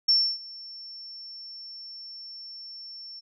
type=tone with ADSR envelope; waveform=sine; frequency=5420 Hz; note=E8; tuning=47 cents sharp; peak=-16 dBFS; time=0.08-3.21 s; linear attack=10 ms; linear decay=290 ms; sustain=-23 dB; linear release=26 ms; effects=none